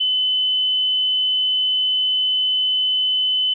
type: tone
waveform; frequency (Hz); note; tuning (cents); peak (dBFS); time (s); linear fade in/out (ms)
sine; 3025; F#7; +38; -16; 0-3.54; 10
effects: none